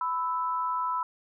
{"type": "tone pair together", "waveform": "sine", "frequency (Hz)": [997, 1314], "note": ["B5", "E6"], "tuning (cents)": [16, -6], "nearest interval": "perfect fourth", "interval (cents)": 478, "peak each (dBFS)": [-28, -31], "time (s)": [0.01, 1.03], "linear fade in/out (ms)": 2, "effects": []}